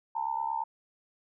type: tone with amplitude modulation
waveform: sine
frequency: 902 Hz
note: A5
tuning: 43 cents sharp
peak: -25 dBFS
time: 0.15-0.64 s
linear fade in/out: 10 ms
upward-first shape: sine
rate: 68.7 Hz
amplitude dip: 90%
effects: none